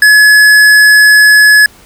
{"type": "tone with hard clipping", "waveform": "triangle", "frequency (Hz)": 1700, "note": "G#6", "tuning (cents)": 40, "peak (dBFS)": -3, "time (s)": [0.02, 1.66], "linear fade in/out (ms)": 2, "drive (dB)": 17, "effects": ["pink hiss -40 dBFS RMS until 1.85 s"]}